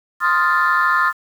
sine chord, F dominant seventh, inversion second, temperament equal, 1046.5 / 1244.5 / 1396.9 / 1760 Hz, C6 / Eb6 / F6 / A6, 0 / 0 / 0 / 0 cents, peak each -18 dBFS, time 0.2-1.13 s, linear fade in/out 50 ms, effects tanh soft clip ceiling -7 dBFS + 7-bit

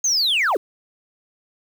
sine linear sweep, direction down, 6530 to 306.5 Hz, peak -14 dBFS, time 0.04-0.57 s, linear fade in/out 5 ms, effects tanh soft clip ceiling -15 dBFS + 7-bit

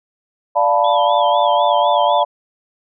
sine chord, B half-diminished seventh, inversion first, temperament equal, 587.3 / 698.5 / 880 / 987.8 Hz, D5 / F5 / A5 / B5, 0 / 0 / 0 / 0 cents, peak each -17 dBFS, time 0.55-2.25 s, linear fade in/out 20 ms
sine tone with vibrato, 3322 Hz, G#7, in tune, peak -26 dBFS, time 0.84-2.23 s, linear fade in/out 5 ms, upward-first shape sine, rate 4 Hz, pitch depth 100 cents each way
effects none

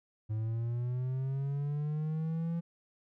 triangle linear sweep, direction up, 107.2 to 169.8 Hz, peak -29 dBFS, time 0.29-2.61 s, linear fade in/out 20 ms, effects none

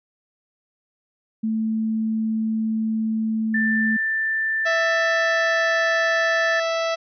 sine tone, 220.7 Hz, A3, 5 cents sharp, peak -20 dBFS, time 1.43-3.97 s, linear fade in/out 10 ms
sine tone with pitch glide, 1774 to 1761.7 Hz, A6 to A6, +14 to +2 cents, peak -20 dBFS, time 3.54-6.6 s, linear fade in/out 5 ms, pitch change -12 cents, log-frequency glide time 5.06-5.84 s
harmonic tone, 659.3 Hz, E5, in tune, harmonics 1 / 2 / 3 / 4 / 5 / 6 / 7 / 8 / 9, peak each -22 / -28 / -32 / -34 / -36 / -38 / -39 / -40 / -41 dBFS, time 4.65-6.96 s, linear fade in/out 20 ms
effects none

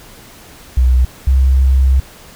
sine tone pair in turn, 63 / 66.06 Hz, B1 / C2, +35 / +17 cents, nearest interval minor second, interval 82 cents, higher second, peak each -7 dBFS, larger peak neither, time 0.77-1.05 / 1.27-2 s, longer second, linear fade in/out 5 ms, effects pink hiss -39 dBFS RMS until 2.35 s

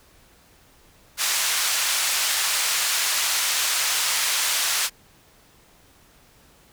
white band-pass noise, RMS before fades -23 dBFS, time 1.17-4.9 s, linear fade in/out 50 ms, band 1000 to 8600 Hz, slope 12 dB/octave, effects pink hiss -55 dBFS RMS until 6.72 s

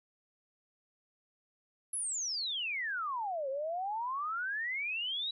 sine exponential two-way sweep, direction down then up, 11175 to 523.3 to 3933 Hz, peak -33 dBFS, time 1.93-5.31 s, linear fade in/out 5 ms, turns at 3.49 s, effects none

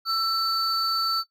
triangle tone pair together, 1334 / 4514 Hz, E6 / C#8, +20 / +31 cents, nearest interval octave + major sixth, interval 2111 cents, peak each -23 dBFS, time 0.05-1.24 s, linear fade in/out 50 ms, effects noise-tail reverb RT60 0.1 s tail -17 dB re dry + tanh soft clip ceiling -14 dBFS

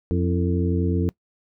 harmonic tone with a mistuned harmonic, 89 Hz, F2, 33 cents sharp, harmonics 1 / 2 / 3 / 4 / 5, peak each -22 / -25 / -27 / -28 / -29 dBFS, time 0.11-1.09 s, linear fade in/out 0 ms, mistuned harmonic 4, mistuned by -84 cents, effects noise-tail reverb RT60 0.1 s tail -22 dB re dry

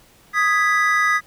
triangle chord, G# minor, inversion second, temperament equal, 1244.5 / 1661.2 / 1975.5 Hz, D#6 / G#6 / B6, 0 / 0 / 0 cents, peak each -17 / -20 / -17 dBFS, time 0.33-1.21 s, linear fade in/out 50 ms, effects pink hiss -52 dBFS RMS until 1.26 s

